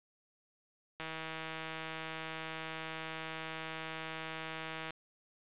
click train, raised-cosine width 0.3 ms, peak -25 dBFS, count 626, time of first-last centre 1-4.906 s, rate 160 Hz, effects resampled to 8000 Hz + 11-bit

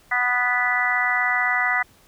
harmonic tone, 246.9 Hz, B3, in tune, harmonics 3 / 4 / 5 / 6 / 7 / 8, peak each -27 / -31 / -27 / -27 / -28 / -21 dBFS, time 0.11-1.83 s, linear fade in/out 10 ms, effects pink hiss -55 dBFS RMS until 2.07 s

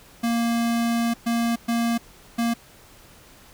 square tone bursts at uneven times, 233.1 Hz, A#3, in tune, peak -21 dBFS, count 4, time 0.23-1.14 / 1.26-1.56 / 1.68-1.98 / 2.38-2.54 s, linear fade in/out 10 ms, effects pink hiss -50 dBFS RMS until 3.53 s

